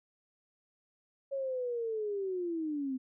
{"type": "linear sweep", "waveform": "sine", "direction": "down", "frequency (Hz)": [554.4, 253.9], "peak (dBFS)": -32, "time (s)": [1.31, 2.98], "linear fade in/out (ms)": 20, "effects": []}